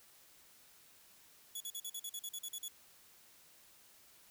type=tone bursts; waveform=10% pulse; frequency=3400 Hz; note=G#7; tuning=40 cents sharp; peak=-33 dBFS; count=12; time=1.55-2.683 s; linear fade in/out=5 ms; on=55 ms; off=43 ms; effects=white hiss -63 dBFS RMS until 4.3 s